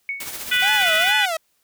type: tone with exponential decay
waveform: sine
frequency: 2221 Hz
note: C#7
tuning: 3 cents sharp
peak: -21 dBFS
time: 0.09-0.44 s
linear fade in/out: 1 ms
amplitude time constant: 74 ms
type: noise with tremolo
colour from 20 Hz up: white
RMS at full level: -30 dBFS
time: 0.2-1.12 s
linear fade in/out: 5 ms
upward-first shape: sine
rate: 15 Hz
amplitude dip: 45%
type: harmonic tone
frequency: 493.9 Hz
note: B4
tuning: in tune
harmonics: 3 / 4 / 5 / 6 / 7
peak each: -21 / -22 / -23 / -24 / -24 dBFS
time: 0.51-1.26 s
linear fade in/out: 10 ms
type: tone with vibrato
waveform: sawtooth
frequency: 740 Hz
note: F#5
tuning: in tune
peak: -18 dBFS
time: 0.62-1.37 s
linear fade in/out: 5 ms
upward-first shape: sine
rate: 2.3 Hz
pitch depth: 260 cents each way
effects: white hiss -66 dBFS RMS until 1.63 s